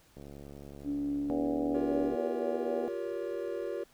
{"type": "click train", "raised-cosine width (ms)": 2, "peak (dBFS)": -34, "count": 141, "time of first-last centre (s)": [0.17, 2.147], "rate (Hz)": 70.8}
{"type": "tone", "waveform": "sine", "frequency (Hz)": 286.6, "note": "D4", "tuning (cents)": -42, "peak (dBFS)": -30, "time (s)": [0.84, 2.14], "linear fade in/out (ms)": 50}
{"type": "harmonic tone", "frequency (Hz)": 81.2, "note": "E2", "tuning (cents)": -26, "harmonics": [3, 4, 5, 6, 7, 8, 9, 10], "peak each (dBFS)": [-39, -43, -41, -37, -38, -46, -43, -48], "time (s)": [1.3, 2.88], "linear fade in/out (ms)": 0}
{"type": "chord", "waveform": "triangle", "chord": "G half-diminished seventh", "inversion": "third", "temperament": "just", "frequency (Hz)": [352.8, 392, 470.4, 564.5], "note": ["F4", "G4", "Bb4", "Db5"], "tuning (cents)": [18, 0, 16, 31], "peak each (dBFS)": -37, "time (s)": [1.74, 3.84], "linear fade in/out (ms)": 10}
{"effects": ["pink hiss -63 dBFS RMS until 3.93 s"]}